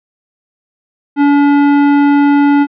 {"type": "tone with hard clipping", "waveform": "sine", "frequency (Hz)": 286, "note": "D4", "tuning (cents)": -46, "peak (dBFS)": -8, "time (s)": [1.16, 2.67], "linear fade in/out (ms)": 50, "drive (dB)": 18, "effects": ["low-pass 2000 Hz 12 dB/octave"]}